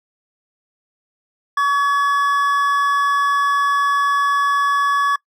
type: tone pair together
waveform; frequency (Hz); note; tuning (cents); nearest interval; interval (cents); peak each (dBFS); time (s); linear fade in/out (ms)
triangle; 1132 / 1696.1; C#6 / G#6; +36 / +36; perfect fifth; 700; -13 / -19; 1.57-5.16; 5
effects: noise-tail reverb RT60 0.1 s tail -24 dB re dry